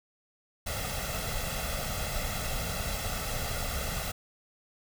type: noise with comb filter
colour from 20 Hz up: pink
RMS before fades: -33 dBFS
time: 0.66-4.12 s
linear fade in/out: 10 ms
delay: 1.5 ms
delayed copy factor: +0.75
effects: none